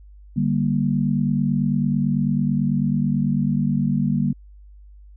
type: chord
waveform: sine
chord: G minor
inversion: second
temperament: equal with one note detuned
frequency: 146.83 / 196 / 235.8 Hz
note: D3 / G3 / Bb3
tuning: 0 / 0 / +20 cents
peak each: -22 dBFS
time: 0.36-4.33 s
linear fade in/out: 10 ms
effects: added 50 Hz sine -42 dBFS peak until 5.16 s